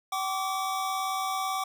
square tone cluster, 763 / 1086 / 1164 Hz, G5 / C#6 / D6, -47 / -36 / -16 cents, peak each -32 / -40 / -32 dBFS, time 0.12-1.64 s, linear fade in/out 5 ms, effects none

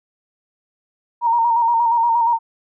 sine tone with vibrato, 932.3 Hz, A#5, in tune, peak -13 dBFS, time 1.21-2.39 s, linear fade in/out 50 ms, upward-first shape square, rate 8.5 Hz, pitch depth 35 cents each way, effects none

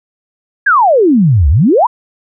sine exponential two-way sweep, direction down then up, 1698 to 65.41 to 1057 Hz, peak -5 dBFS, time 0.66-1.87 s, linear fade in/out 10 ms, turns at 1.49 s, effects none

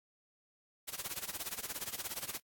white noise with tremolo, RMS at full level -38 dBFS, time 0.87-2.4 s, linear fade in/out 20 ms, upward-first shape sine, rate 17 Hz, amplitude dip 90%, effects AAC 64 kbps

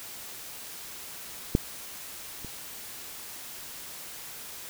clicks, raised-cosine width 3 ms, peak -7 / -27 dBFS, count 2, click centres 1.551 / 2.447 s, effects white hiss -42 dBFS RMS until 4.69 s

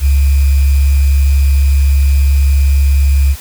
sine tone with sample-and-hold, 69.3 Hz, C#2, in tune, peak -6 dBFS, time 0-3.36 s, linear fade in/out 50 ms, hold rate 2450 Hz, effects white hiss -32 dBFS RMS until 3.4 s

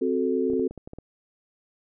sine chord, F# diminished, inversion second, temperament equal, 261.6 / 370 / 440 Hz, C4 / F#4 / A4, 0 / 0 / 0 cents, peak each -26 dBFS, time 0.01-0.68 s, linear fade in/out 10 ms
clicks, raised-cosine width 2 ms, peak -26 dBFS, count 8, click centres 0.501 / 0.534 / 0.596 / 0.71 / 0.777 / 0.875 / 0.934 / 0.986 s
effects none

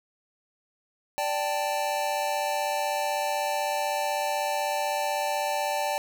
square chord, D suspended fourth, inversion none, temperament equal, 587.3 / 784 / 880 Hz, D5 / G5 / A5, 0 / 0 / 0 cents, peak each -31 dBFS, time 1.18-5.98 s, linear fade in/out 0 ms, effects none

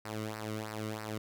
sawtooth tone with flanger, 108.2 Hz, A2, 29 cents flat, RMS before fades -39 dBFS, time 0.05-1.18 s, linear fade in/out 5 ms, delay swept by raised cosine 0.29 to 1.22 ms, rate 3.1 Hz, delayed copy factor -0.75, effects none

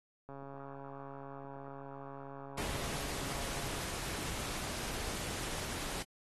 click train, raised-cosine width 1 ms, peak -34 dBFS, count 486, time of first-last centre 0.29-3.804 s, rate 138 Hz
pink noise, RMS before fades -39 dBFS, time 2.57-6.03 s, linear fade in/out 10 ms
effects AAC 32 kbps

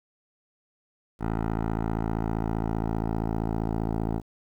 10% pulse tone with low-pass filter sweep, 55.2 Hz, A1, 6 cents sharp, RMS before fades -28 dBFS, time 1.19-4.22 s, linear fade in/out 50 ms, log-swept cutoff 1200 to 710 Hz, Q 1.2, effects 9-bit

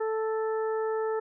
harmonic tone, 440 Hz, A4, in tune, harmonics 1 / 2 / 3 / 4, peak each -27 / -36 / -39 / -44 dBFS, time 0-1.2 s, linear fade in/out 10 ms, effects none

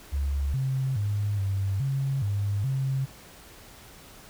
sine tone with pitch steps, 70 / 132.7 / 102.8 / 97.7 / 136.2 / 101.2 / 134.1 Hz, C#2 / C3 / G#2 / G2 / C#3 / G#2 / C3, +18 / +25 / -17 / -5 / -30 / -44 / +43 cents, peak -24 dBFS, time 0.12-3.06 s, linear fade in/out 20 ms, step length 420 ms, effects pink hiss -49 dBFS RMS until 4.29 s

